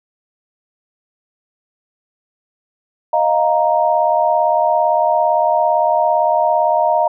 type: chord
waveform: sine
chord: Eb suspended second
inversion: none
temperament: just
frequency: 622.3 / 700 / 933.4 Hz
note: Eb5 / F5 / Bb5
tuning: 0 / +4 / +2 cents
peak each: -16 dBFS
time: 3.13-7.08 s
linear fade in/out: 5 ms
effects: none